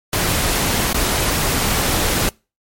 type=noise with dropouts; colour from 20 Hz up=pink; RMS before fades=-18 dBFS; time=0.13-2.29 s; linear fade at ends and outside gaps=1 ms; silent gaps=0.928-0.944 s; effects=noise-tail reverb RT60 0.3 s tail -26 dB re dry + MP3 64 kbps